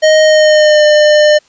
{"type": "tone with pitch glide", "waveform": "square", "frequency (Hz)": [622.3, 601.8], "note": ["D#5", "D5"], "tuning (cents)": [0, 42], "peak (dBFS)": -5, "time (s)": [0.02, 1.39], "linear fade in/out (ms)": 20, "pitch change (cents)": -58, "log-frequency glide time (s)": [0.22, 0.84], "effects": ["white hiss -49 dBFS RMS until 1.48 s", "resampled to 16000 Hz"]}